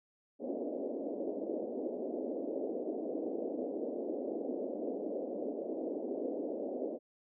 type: band-pass noise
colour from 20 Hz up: pink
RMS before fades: -38 dBFS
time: 0.39-6.99 s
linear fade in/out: 50 ms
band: 250 to 620 Hz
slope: 48 dB/octave
effects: none